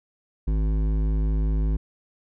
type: tone with hard clipping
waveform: sine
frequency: 52.6 Hz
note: G#1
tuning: 23 cents sharp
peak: -22 dBFS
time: 0.47-1.77 s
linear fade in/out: 10 ms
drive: 12 dB
effects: none